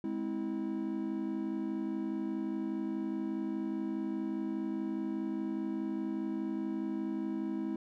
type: chord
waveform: triangle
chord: Ab augmented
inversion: none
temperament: just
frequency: 207.7 / 259.6 / 324.5 Hz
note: Ab3 / C4 / E4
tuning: 0 / -13 / -27 cents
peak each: -36 / -37 / -34 dBFS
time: 0.04-7.76 s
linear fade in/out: 2 ms
effects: none